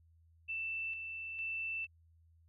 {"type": "tone with tremolo", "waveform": "sine", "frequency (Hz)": 2662, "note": "E7", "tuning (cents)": 16, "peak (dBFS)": -36, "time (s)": [0.48, 1.87], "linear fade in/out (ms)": 20, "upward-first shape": "square", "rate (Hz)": 1.1, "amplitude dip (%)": 40, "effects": ["added 82 Hz sine -63 dBFS peak until 2.48 s"]}